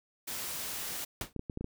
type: noise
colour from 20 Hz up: white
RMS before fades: -38 dBFS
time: 0.27-1.05 s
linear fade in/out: 10 ms
type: noise with exponential decay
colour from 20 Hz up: pink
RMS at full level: -32 dBFS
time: 1.21-1.33 s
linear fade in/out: 2 ms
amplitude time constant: 25 ms
type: clicks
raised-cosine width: 3 ms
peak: -24 dBFS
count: 6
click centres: 1.363 / 1.394 / 1.498 / 1.574 / 1.61 / 1.644 s
effects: none